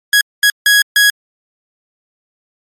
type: tone bursts at uneven times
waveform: sawtooth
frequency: 1663 Hz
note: G#6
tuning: 2 cents sharp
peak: -3 dBFS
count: 4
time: 0.13-0.21 / 0.43-0.5 / 0.66-0.82 / 0.96-1.1 s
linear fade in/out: 2 ms
effects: MP3 64 kbps